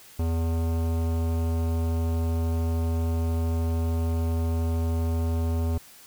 sine tone with hard clipping, 82.41 Hz, E2, in tune, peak -25 dBFS, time 0.19-5.78 s, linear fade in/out 5 ms, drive 17 dB, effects white hiss -50 dBFS RMS until 6.06 s

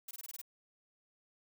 blue noise bursts, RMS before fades -45 dBFS, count 7, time 0.08-0.416 s, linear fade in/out 5 ms, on 30 ms, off 21 ms, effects none

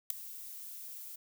violet noise with ADSR envelope, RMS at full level -25 dBFS, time 0.1-1.16 s, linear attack 4 ms, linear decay 3 ms, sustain -21 dB, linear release 7 ms, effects none

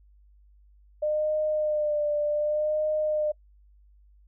sine tone with vibrato, 603 Hz, D5, 46 cents sharp, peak -23 dBFS, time 1.02-3.32 s, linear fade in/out 10 ms, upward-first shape sine, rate 0.66 Hz, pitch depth 32 cents each way, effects noise-tail reverb RT60 0.1 s tail -24 dB re dry + added 50 Hz sine -54 dBFS peak until 4.27 s

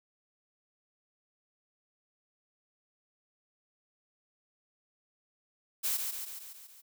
blue noise with echo, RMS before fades -31 dBFS, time 5.83-5.98 s, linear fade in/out 20 ms, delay 140 ms, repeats 6, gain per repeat -4 dB, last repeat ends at 6.82 s, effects none

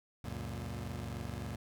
25% pulse tone cluster, 72.1 / 94.8 / 118.5 Hz, D2 / F#2 / A#2, -31 / +43 / +29 cents, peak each -40 / -40 / -39 dBFS, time 0.24-1.56 s, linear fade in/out 5 ms, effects none

